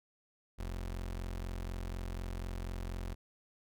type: tone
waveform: 30% pulse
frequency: 44.09 Hz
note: F1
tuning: 17 cents sharp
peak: -35 dBFS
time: 0.58-3.15 s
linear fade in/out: 20 ms
effects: none